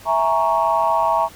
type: chord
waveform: sine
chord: A# half-diminished seventh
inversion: second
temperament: equal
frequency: 659.3 / 830.6 / 932.3 / 1108.7 Hz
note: E5 / G#5 / A#5 / C#6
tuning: 0 / 0 / 0 / 0 cents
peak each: -20 / -22 / -18 / -21 dBFS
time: 0.05-1.29 s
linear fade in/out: 50 ms
effects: tanh soft clip ceiling -6 dBFS + pink hiss -43 dBFS RMS until 1.35 s